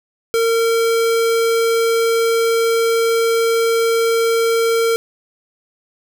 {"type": "tone", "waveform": "square", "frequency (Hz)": 457.8, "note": "A#4", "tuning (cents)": -31, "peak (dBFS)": -14, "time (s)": [0.34, 4.96], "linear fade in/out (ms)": 0, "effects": []}